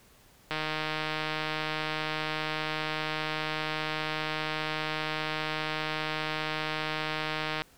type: click train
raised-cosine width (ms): 0.3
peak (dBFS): -15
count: 1103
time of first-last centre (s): 0.51-7.62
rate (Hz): 155
effects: pink hiss -59 dBFS RMS until 7.77 s